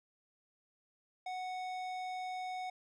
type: tone with tanh clipping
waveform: sine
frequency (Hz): 739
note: F#5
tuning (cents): -2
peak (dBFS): -40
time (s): 1.26-2.7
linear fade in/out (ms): 5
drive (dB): 15
effects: none